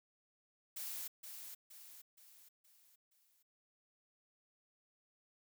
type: noise with echo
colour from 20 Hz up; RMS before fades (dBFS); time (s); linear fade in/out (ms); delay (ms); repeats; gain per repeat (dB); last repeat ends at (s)
blue; -44; 0.76-1.08; 10; 470; 5; -6; 3.43
effects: none

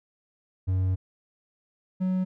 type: tone pair in turn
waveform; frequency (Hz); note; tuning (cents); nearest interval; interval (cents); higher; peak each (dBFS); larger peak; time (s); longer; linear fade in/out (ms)
triangle; 93.3 / 185.53; F#2 / F#3; +15 / +5; octave; 1190; second; -20 / -21; first; 0.67-0.96 / 2-2.25; first; 20
effects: none

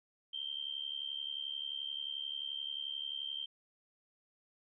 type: tone with amplitude modulation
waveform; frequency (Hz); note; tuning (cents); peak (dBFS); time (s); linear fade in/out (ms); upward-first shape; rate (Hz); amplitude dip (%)
sine; 3145; G7; +5; -34; 0.33-3.46; 10; sine; 71.4; 85
effects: none

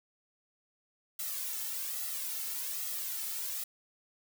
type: noise with flanger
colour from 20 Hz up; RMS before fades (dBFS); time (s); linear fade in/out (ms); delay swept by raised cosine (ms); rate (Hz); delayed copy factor
blue; -37; 1.19-3.64; 5; 1.5 to 2.29; 1.2; +0.7
effects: none

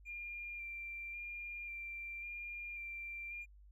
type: tone with vibrato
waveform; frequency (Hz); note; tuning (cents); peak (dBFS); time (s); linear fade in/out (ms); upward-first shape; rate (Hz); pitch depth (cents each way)
triangle; 2384; D7; +25; -39; 0.05-3.46; 50; square; 0.92; 16
effects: tanh soft clip ceiling -41 dBFS + added 50 Hz sine -57 dBFS peak until 3.71 s

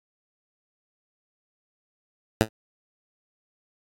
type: tone with exponential decay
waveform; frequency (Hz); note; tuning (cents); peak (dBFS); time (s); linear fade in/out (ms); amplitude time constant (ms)
10% pulse; 110; A2; 0; -5; 2.41-2.49; 0; 17
effects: AAC 48 kbps

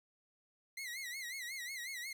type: tone with vibrato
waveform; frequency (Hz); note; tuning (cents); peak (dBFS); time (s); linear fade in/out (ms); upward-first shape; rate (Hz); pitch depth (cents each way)
sawtooth; 2033; B6; +50; -38; 0.77-2.13; 5; sine; 5.5; 130
effects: 12-bit

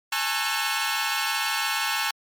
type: tone cluster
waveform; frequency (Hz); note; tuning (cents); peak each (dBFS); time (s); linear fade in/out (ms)
15% pulse; 833 / 899 / 1093 / 1340 / 1502; G#5 / A5 / C#6 / E6 / F#6; +5 / +37 / -25 / +28 / +26; -24; 0.12-2.11; 5
effects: MP3 64 kbps

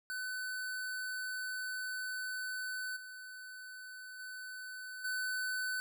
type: tone with level steps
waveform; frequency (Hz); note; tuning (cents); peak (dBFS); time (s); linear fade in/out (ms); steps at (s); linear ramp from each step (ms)
square; 1508; F#6; +32; -38 / -47 / -44 / -35; 0.1-5.8; 0; 2.96 / 4.19 / 5.04; 10
effects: none

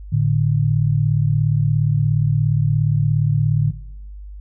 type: tone pair together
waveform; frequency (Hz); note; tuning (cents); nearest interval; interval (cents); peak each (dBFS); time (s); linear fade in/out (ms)
sine; 110.72 / 147.8; A2 / D3; +11 / +11; perfect fourth; 500; -17; 0.12-3.71; 10
effects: noise-tail reverb RT60 0.7 s tail -17 dB re dry + added 50 Hz sine -32 dBFS peak until 4.4 s

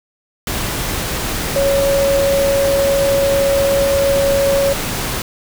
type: tone in noise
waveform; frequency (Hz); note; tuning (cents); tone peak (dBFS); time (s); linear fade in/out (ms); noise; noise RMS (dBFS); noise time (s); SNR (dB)
sine; 554.4; C#5; 0; -12; 1.56-4.73; 2; pink; -21; 0.47-5.22; +6
effects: none

